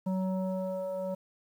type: tone with frequency modulation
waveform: sine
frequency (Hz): 187.8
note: F#3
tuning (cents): +26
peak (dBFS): -29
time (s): 0.06-1.15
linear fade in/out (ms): 10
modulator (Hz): 375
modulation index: 1.3
effects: 10-bit